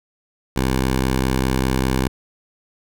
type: tone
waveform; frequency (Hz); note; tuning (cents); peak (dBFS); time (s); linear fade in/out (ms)
10% pulse; 65; C2; -11; -9; 0.56-2.08; 5
effects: none